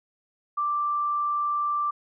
sine tone, 1176 Hz, D6, 2 cents sharp, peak -23 dBFS, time 0.57-1.91 s, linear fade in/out 10 ms, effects none

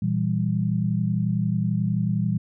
sine chord, E diminished, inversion second, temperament equal with one note detuned, 117.56 / 164.81 / 196 Hz, Bb2 / E3 / G3, +15 / 0 / 0 cents, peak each -25 dBFS, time 0.02-2.38 s, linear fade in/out 5 ms, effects none

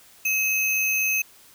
sine tone with sample-and-hold, 2568 Hz, E7, 46 cents flat, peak -20 dBFS, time 0.25-1.22 s, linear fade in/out 5 ms, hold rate 8820 Hz, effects white hiss -52 dBFS RMS until 1.54 s

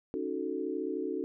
sine chord, D# half-diminished seventh, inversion third, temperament equal, 277.2 / 311.1 / 370 / 440 Hz, C#4 / D#4 / F#4 / A4, 0 / 0 / 0 / 0 cents, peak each -38 / -37 / -36 / -37 dBFS, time 0.14-1.24 s, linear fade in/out 0 ms, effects none

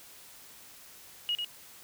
sine tone with echo, 2888 Hz, F#7, 43 cents flat, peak -27 dBFS, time 1.29-1.35 s, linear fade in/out 0 ms, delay 96 ms, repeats 1, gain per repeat -4 dB, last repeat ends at 1.446 s, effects white hiss -52 dBFS RMS until 1.83 s

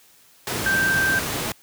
sine tone in noise, 1568 Hz, G6, in tune, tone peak -18 dBFS, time 0.66-1.19 s, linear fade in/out 2 ms, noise pink, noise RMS -26 dBFS, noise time 0.47-1.52 s, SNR +5 dB, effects white hiss -54 dBFS RMS until 1.62 s + high-pass 80 Hz 12 dB/octave

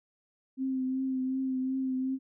sine tone with vibrato, 261.6 Hz, C4, in tune, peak -28 dBFS, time 0.57-2.19 s, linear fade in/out 50 ms, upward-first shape triangle, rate 2.7 Hz, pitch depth 28 cents each way, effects none

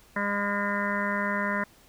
harmonic tone with a mistuned harmonic, 202.9 Hz, G#3, 40 cents flat, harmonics 1 / 2 / 3 / 5 / 6 / 7 / 8 / 9 / 10, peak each -31 / -41 / -34 / -32 / -42 / -34 / -37 / -32 / -38 dBFS, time 0.16-1.64 s, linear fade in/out 5 ms, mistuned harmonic 10, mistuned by -16 cents, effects pink hiss -57 dBFS RMS until 1.88 s

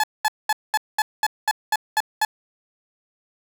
30% pulse tone bursts, 859 Hz, A5, 42 cents flat, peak -14 dBFS, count 10, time 0-2.25 s, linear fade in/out 2 ms, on 36 ms, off 210 ms, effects none

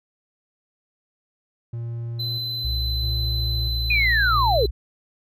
triangle tone with tremolo, 117 Hz, A#2, 7 cents sharp, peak -25 dBFS, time 1.73-4.66 s, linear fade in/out 5 ms, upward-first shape square, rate 0.77 Hz, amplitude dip 45%
triangle tone, 4037 Hz, B7, 37 cents sharp, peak -25 dBFS, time 2.19-4.67 s, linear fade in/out 10 ms
sine tone with pitch glide, 63.8 to 59.53 Hz, C2 to A#1, -43 to +37 cents, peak -23 dBFS, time 2.64-4.71 s, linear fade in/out 10 ms, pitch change -120 cents, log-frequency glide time 3.11-4.36 s
sine linear sweep, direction down, 2504 to 370 Hz, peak -17 dBFS, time 3.9-4.66 s, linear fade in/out 5 ms
effects none

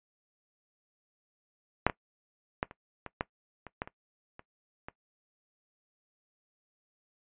clicks, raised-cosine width 0.5 ms, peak -6 / -17 / -13 / -30 / -24 / -14 / -28 / -17 / -28 / -30 / -25 dBFS, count 11, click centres 1.866 / 1.898 / 2.629 / 2.711 / 3.063 / 3.209 / 3.667 / 3.819 / 3.875 / 4.394 / 4.885 s, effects noise-tail reverb RT60 0.1 s tail -19 dB re dry + resampled to 8000 Hz

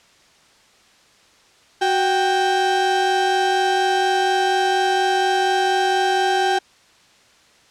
35% pulse tone pair together, 371.9 / 788 Hz, F#4 / G5, +9 / +9 cents, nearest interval octave + minor second, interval 1300 cents, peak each -19 / -16 dBFS, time 1.81-6.59 s, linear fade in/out 10 ms, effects white hiss -53 dBFS RMS until 7.7 s + low-pass 6000 Hz 12 dB/octave

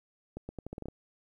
accelerating click train, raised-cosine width 2 ms, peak -26 dBFS, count 9, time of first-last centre 0.37-0.885 s, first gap 120 ms, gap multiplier 0.81, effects 11-bit

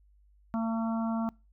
harmonic tone, 226.1 Hz, A3, 47 cents sharp, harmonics 1 / 3 / 4 / 5 / 6, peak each -28 / -38 / -40 / -42 / -44 dBFS, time 0.54-1.29 s, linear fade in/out 0 ms, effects noise-tail reverb RT60 0.3 s tail -26 dB re dry + added 50 Hz sine -59 dBFS peak until 1.52 s

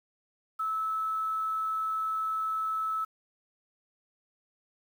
sine tone with quantisation, 1304 Hz, E6, 19 cents flat, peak -28 dBFS, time 0.59-3.05 s, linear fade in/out 10 ms, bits 9, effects none

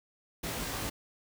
pink noise with comb filter, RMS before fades -36 dBFS, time 0.43-0.9 s, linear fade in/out 10 ms, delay 18 ms, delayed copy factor +0.9, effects none

